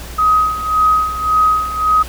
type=tone with tremolo; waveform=sine; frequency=1260 Hz; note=D#6; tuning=21 cents sharp; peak=-8 dBFS; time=0.18-2.03 s; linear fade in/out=10 ms; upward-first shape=sine; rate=1.8 Hz; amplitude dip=75%; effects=added 60 Hz sine -29 dBFS peak until 2.08 s + pink hiss -33 dBFS RMS until 2.08 s